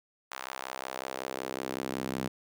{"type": "tone with high-pass filter sweep", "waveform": "sawtooth", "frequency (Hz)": 65.41, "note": "C2", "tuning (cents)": 0, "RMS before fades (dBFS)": -37, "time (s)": [0.31, 2.28], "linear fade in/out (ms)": 5, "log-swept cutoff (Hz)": [1100, 200], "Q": 1.3, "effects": []}